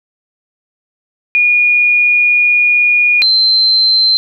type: tone pair in turn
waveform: sine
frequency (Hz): 2441 / 4105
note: D#7 / C8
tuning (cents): -34 / -34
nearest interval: major sixth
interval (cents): 900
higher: second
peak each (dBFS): -7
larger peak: neither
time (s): 1.35-3.22 / 3.22-4.17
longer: first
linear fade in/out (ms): 0
effects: none